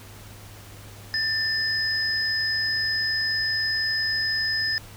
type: tone pair together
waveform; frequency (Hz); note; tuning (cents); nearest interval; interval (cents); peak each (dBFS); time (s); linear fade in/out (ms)
sine; 1778 / 5064; A6 / D#8; +18 / +30; octave + tritone; 1812; -25; 1.14-4.78; 0
effects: added 102 Hz sine -44 dBFS peak until 4.96 s + pink hiss -46 dBFS RMS until 4.96 s